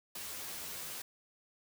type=noise with comb filter; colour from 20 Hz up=white; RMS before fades=-43 dBFS; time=0.15-1.02 s; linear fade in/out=5 ms; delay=12 ms; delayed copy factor=+0.8; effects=none